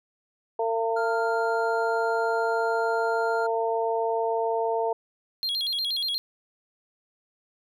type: harmonic tone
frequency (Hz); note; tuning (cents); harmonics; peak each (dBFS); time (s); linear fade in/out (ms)
226.8; A#3; -47; 2 / 3 / 4; -26 / -28 / -29; 0.59-4.93; 5
type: tone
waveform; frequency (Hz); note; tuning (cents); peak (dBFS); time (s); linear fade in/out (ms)
triangle; 1396.9; F6; 0; -28; 0.96-3.47; 10
type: tone with vibrato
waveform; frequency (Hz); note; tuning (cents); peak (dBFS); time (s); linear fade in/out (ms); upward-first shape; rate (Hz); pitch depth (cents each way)
triangle; 3729; A#7; 0; -24; 5.43-6.18; 0; square; 8.4; 200
effects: none